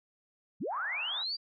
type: linear sweep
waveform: sine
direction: up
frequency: 111.3 to 4788 Hz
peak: -32 dBFS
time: 0.6-1.37 s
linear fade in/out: 20 ms
type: band-pass noise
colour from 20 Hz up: white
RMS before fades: -45 dBFS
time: 0.7-1.25 s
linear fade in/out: 50 ms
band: 690 to 1600 Hz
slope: 48 dB/octave
effects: none